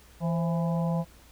harmonic tone with a mistuned harmonic, 166.6 Hz, E3, 19 cents sharp, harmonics 1 / 3 / 4 / 5 / 6, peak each -25 / -35 / -37 / -39 / -41 dBFS, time 0.2-1.05 s, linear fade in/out 50 ms, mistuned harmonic 3, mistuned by +79 cents, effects added 60 Hz sine -56 dBFS peak until 1.31 s + pink hiss -56 dBFS RMS until 1.31 s

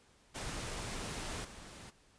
pink noise with level steps, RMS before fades -41 / -51 dBFS, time 0.34-1.91 s, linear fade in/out 20 ms, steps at 1.44 s, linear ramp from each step 10 ms, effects pink hiss -66 dBFS RMS until 2.18 s + resampled to 22050 Hz

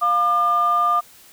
sine tone pair together, 701 / 1201.8 Hz, F5 / D6, +6 / +40 cents, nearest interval major sixth, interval 934 cents, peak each -22 / -15 dBFS, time 0.01-1.01 s, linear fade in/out 20 ms, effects tanh soft clip ceiling -9 dBFS + white hiss -48 dBFS RMS until 1.32 s

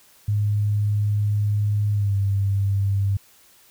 sine tone with pitch glide, 103.83 to 98.97 Hz, G#2 to G2, 0 to +17 cents, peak -18 dBFS, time 0.28-3.17 s, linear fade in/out 5 ms, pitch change -83 cents, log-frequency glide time 1.92-2.15 s, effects white hiss -54 dBFS RMS until 3.7 s

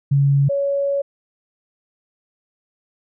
sine tone pair in turn, 140 / 560 Hz, C#3 / C#5, +18 / +18 cents, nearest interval 2 octaves, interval 2400 cents, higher second, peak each -12 / -17 dBFS, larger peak first, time 0.11-0.49 / 0.49-1.02 s, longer second, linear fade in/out 10 ms, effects none

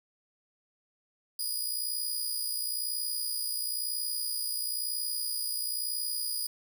10% pulse tone with amplitude modulation, 4920 Hz, D#8, 20 cents flat, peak -22 dBFS, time 1.39-6.47 s, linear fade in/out 5 ms, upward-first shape sine, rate 61 Hz, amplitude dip 45%, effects none

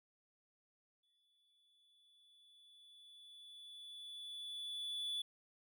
triangle tone with exponential growth, 3452 Hz, A7, 34 cents flat, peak -36 dBFS, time 1.03-5.22 s, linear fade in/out 5 ms, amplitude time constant 910 ms, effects none

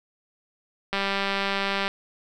click train, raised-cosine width 0.3 ms, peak -10 dBFS, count 188, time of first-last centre 0.93-1.879 s, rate 197 Hz, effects none

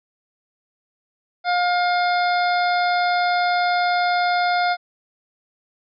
harmonic tone, 710 Hz, F5, 28 cents sharp, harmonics 1 / 2 / 3 / 5 / 6 / 7, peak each -18 / -24 / -28 / -32 / -34 / -35 dBFS, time 1.44-4.77 s, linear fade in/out 50 ms, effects none

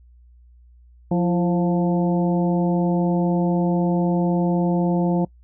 harmonic tone with a mistuned harmonic, 176.1 Hz, F3, 15 cents sharp, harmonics 1 / 2 / 3 / 4 / 5, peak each -18 / -24 / -28 / -30 / -32 dBFS, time 1.11-5.25 s, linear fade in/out 5 ms, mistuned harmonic 2, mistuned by -61 cents, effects noise-tail reverb RT60 0.1 s tail -24 dB re dry + added 60 Hz sine -47 dBFS peak until 5.43 s

